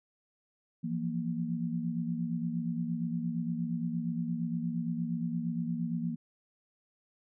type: tone cluster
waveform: sine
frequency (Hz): 167.8 / 176.4 / 234.4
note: E3 / F3 / A#3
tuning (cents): +31 / +18 / +10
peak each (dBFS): -34 / -38 / -34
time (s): 0.83-6.16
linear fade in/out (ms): 20
effects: none